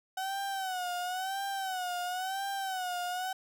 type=tone with vibrato; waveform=35% pulse; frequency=750 Hz; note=F#5; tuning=23 cents sharp; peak=-31 dBFS; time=0.17-3.33 s; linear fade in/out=5 ms; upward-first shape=sine; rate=0.97 Hz; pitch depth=93 cents each way; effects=none